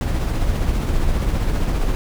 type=noise with tremolo; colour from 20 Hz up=brown; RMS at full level=-17 dBFS; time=0.01-1.95 s; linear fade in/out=0 ms; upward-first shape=triangle; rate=15 Hz; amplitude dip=40%; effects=none